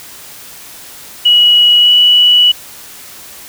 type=tone with pitch glide; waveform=sine; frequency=2918 to 2945 Hz; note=F#7 to F#7; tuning=-25 to -9 cents; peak=-4 dBFS; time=1.25-2.52 s; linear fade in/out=10 ms; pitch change=+16 cents; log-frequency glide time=1.8-1.91 s; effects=white hiss -33 dBFS RMS until 3.48 s